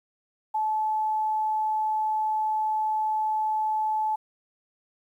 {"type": "tone", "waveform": "sine", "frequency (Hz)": 865, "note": "A5", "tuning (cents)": -30, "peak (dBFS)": -23, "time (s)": [0.54, 4.16], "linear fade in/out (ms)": 10, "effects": ["10-bit"]}